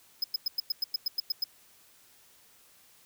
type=tone bursts; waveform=square; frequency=5080 Hz; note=D#8; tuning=35 cents sharp; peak=-26 dBFS; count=11; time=0.22-1.441 s; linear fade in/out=5 ms; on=21 ms; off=99 ms; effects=white hiss -60 dBFS RMS until 3.05 s